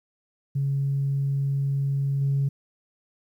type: tone with level steps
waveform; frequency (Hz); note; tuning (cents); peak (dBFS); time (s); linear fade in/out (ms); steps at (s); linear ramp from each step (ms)
sine; 138.59; C#3; 0; -21 / -19; 0.55-2.49; 10; 2.21; 5
effects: tanh soft clip ceiling -17 dBFS + 10-bit